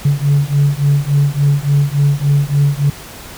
sine beating tone pair, 140.9 / 144.4 Hz, C#3 / D3, +29 / -29 cents, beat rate 3.5 Hz, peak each -12 dBFS, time 0.05-2.9 s, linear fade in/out 5 ms, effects tanh soft clip ceiling -5 dBFS + pink hiss -33 dBFS RMS until 3.37 s

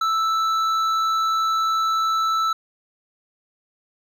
triangle tone with hard clipping, 1318.5 Hz, E6, in tune, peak -20 dBFS, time 0.01-2.53 s, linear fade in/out 5 ms, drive 11 dB, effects none

